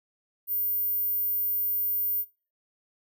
sine tone, 14500 Hz, A#9, 49 cents flat, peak -25 dBFS, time 0.47-2.25 s, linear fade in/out 50 ms, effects noise-tail reverb RT60 0.4 s tail -22 dB re dry

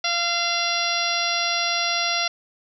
harmonic tone with a mistuned harmonic, 689 Hz, F5, 24 cents flat, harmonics 1 / 2 / 3 / 4 / 5 / 6 / 7 / 8, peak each -29 / -29 / -29 / -29 / -29 / -29 / -29 / -29 dBFS, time 0.04-2.28 s, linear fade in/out 5 ms, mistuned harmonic 8, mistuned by +28 cents, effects none

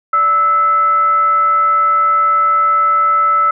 sine tone with frequency modulation, 1311 Hz, E6, 10 cents flat, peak -9 dBFS, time 0.13-3.51 s, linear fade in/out 5 ms, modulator 727 Hz, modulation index 0.22, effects none

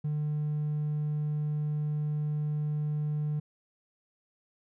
triangle tone, 150 Hz, D3, 37 cents sharp, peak -25 dBFS, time 0.04-3.4 s, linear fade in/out 10 ms, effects tanh soft clip ceiling -23 dBFS

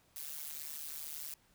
blue noise with amplitude modulation, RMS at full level -40 dBFS, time 0.16-1.34 s, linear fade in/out 2 ms, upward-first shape sine, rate 149 Hz, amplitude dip 100%, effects pink hiss -69 dBFS RMS until 1.54 s

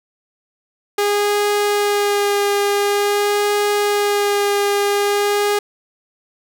sawtooth tone with vibrato, 408.8 Hz, G#4, 27 cents flat, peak -11 dBFS, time 0.98-5.59 s, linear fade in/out 5 ms, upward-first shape sine, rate 0.47 Hz, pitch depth 15 cents each way, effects none

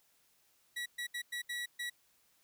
30% pulse tone bursts at uneven times, 1934 Hz, B6, 37 cents flat, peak -34 dBFS, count 6, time 0.76-0.86 / 0.98-1.07 / 1.14-1.22 / 1.32-1.42 / 1.49-1.66 / 1.79-1.9 s, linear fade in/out 10 ms, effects white hiss -71 dBFS RMS until 2.43 s

